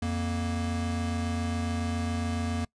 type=tone pair together; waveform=square; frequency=87.31 / 234.7 Hz; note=F2 / A#3; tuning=0 / +12 cents; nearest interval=octave + perfect fourth; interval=1712 cents; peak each=-31 / -32 dBFS; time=0.02-2.65 s; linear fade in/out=5 ms; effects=noise-tail reverb RT60 0.1 s tail -23 dB re dry + resampled to 22050 Hz